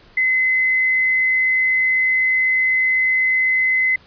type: tone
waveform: sine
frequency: 2042 Hz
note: C7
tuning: 43 cents flat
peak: -14 dBFS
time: 0.17-3.96 s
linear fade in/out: 5 ms
effects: pink hiss -49 dBFS RMS until 4.06 s + resampled to 11025 Hz